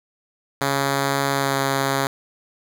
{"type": "tone with pitch glide", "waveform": "5% pulse", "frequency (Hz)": [138.59, 136.84], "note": ["C#3", "C#3"], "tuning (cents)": [0, -22], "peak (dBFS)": -8, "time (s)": [0.61, 2.07], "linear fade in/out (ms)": 2, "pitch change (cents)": -22, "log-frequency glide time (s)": [1.33, 1.59], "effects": []}